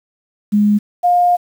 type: tone pair in turn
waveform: sine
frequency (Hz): 207.7 / 708.8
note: G#3 / F5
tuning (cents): 0 / +25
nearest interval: octave + major sixth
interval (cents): 2125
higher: second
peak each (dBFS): -9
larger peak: neither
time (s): 0.52-0.79 / 1.03-1.37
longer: second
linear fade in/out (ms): 20
effects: 7-bit